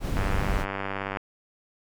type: noise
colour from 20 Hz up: brown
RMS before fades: -26 dBFS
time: 0-0.66 s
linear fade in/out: 50 ms
type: click train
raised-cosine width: 0.5 ms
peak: -15 dBFS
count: 99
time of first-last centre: 0.17-1.171 s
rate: 97.9 Hz
effects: none

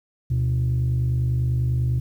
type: tone pair together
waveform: sine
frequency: 73.42 / 123.48 Hz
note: D2 / B2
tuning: 0 / 0 cents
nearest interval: major sixth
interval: 900 cents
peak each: -23 / -18 dBFS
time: 0.3-2 s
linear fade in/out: 10 ms
effects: tanh soft clip ceiling -16 dBFS + 9-bit

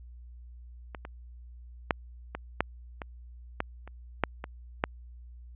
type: clicks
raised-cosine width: 0.5 ms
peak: -23 / -25 / -8 / -19 / -9 / -21 / -13 / -30 / -8 / -21 / -9 dBFS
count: 11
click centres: 0.948 / 1.051 / 1.908 / 2.35 / 2.606 / 3.018 / 3.604 / 3.876 / 4.237 / 4.441 / 4.839 s
effects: added 60 Hz sine -45 dBFS peak until 5.55 s + resampled to 8000 Hz

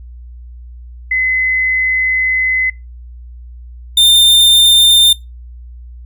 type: tone pair in turn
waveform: sine / 45% pulse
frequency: 2035 / 3608 Hz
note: C7 / A7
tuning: -49 / +43 cents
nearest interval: minor seventh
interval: 992 cents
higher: second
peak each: -11 / -6 dBFS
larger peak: second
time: 1.11-2.7 / 3.97-5.13 s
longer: first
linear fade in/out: 5 ms
effects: noise-tail reverb RT60 0.2 s tail -20 dB re dry + added 60 Hz sine -30 dBFS peak until 6.05 s

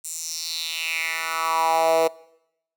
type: tone with high-pass filter sweep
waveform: 10% pulse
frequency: 163 Hz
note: E3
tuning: 19 cents flat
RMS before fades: -24 dBFS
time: 0.04-2.08 s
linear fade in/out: 10 ms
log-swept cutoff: 8200 to 510 Hz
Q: 3.9
effects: noise-tail reverb RT60 0.8 s tail -22 dB re dry

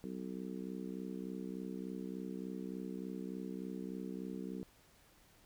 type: harmonic tone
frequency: 63.4 Hz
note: B1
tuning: 46 cents sharp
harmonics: 3 / 4 / 5 / 6 / 7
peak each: -44 / -46 / -48 / -50 / -51 dBFS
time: 0.04-4.63 s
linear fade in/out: 0 ms
effects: pink hiss -66 dBFS RMS until 5.45 s

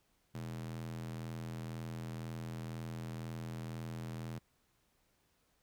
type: tone with high-pass filter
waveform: square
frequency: 41 Hz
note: E1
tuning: 9 cents flat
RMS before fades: -43 dBFS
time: 0.34-4.39 s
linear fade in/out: 10 ms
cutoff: 140 Hz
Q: 2.4
effects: pink hiss -75 dBFS RMS until 5.62 s

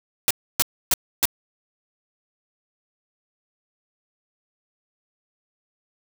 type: noise bursts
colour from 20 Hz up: white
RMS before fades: -18 dBFS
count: 4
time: 0.28-1.254 s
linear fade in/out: 0 ms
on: 26 ms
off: 290 ms
effects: none

